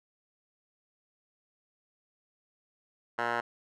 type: tone with band-pass filter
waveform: 10% pulse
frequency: 118.5 Hz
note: A#2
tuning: 29 cents sharp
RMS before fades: -31 dBFS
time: 3.18-3.41 s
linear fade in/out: 10 ms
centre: 1200 Hz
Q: 7.2
effects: none